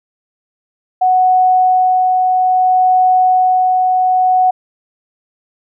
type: tone with tremolo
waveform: sine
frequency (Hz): 740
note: F#5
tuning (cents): 0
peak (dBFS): -7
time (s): 1.01-4.51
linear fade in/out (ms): 10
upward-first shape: sine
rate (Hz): 0.61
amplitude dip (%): 25
effects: none